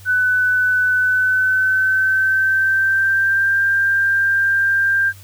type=tone with pitch glide; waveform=sine; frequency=1499 to 1588.1 Hz; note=F#6 to G6; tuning=+22 to +22 cents; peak=-13 dBFS; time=0.05-5.13 s; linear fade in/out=50 ms; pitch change=+100 cents; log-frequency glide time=0.94-3.6 s; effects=added 96 Hz sine -39 dBFS peak until 5.23 s + white hiss -46 dBFS RMS until 5.23 s